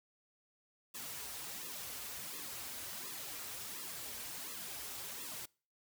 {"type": "noise with flanger", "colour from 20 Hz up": "white", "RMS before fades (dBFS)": -45, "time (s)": [0.94, 5.46], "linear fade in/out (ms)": 10, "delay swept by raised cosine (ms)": [1.3, 6.1], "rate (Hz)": 1.4, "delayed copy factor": -0.9, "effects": ["noise-tail reverb RT60 0.4 s tail -25 dB re dry"]}